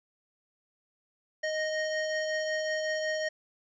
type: tone pair together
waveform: square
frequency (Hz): 622.3 / 1861.5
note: D#5 / A#6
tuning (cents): 0 / -3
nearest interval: octave + perfect fifth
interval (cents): 1897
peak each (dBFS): -31 / -35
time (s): 1.43-3.29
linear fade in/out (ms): 10
effects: resampled to 16000 Hz + 11-bit